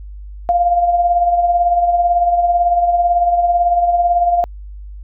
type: tone with tremolo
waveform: sine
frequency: 698.5 Hz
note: F5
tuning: in tune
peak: -8 dBFS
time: 0.49-4.44 s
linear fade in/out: 0 ms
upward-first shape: triangle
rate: 18 Hz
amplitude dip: 60%
effects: added 50 Hz sine -29 dBFS peak until 5.03 s